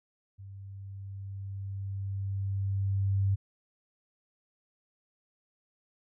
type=tone with level ramp; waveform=sine; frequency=98 Hz; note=G2; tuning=in tune; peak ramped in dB=-43 to -23 dBFS; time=0.38-3.36 s; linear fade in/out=20 ms; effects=none